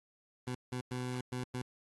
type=tone bursts at uneven times; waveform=20% pulse; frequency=125.5 Hz; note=B2; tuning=28 cents sharp; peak=-31 dBFS; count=5; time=0.47-0.55 / 0.72-0.81 / 0.91-1.21 / 1.32-1.44 / 1.54-1.62 s; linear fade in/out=5 ms; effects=AAC 32 kbps